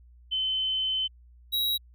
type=tone pair in turn; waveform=sine / square; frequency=3060 / 3855 Hz; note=G7 / B7; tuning=-42 / -43 cents; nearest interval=major third; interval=399 cents; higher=second; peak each=-25 dBFS; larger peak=neither; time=0.31-1.08 / 1.52-1.78 s; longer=first; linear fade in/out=20 ms; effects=added 60 Hz sine -51 dBFS peak until 1.94 s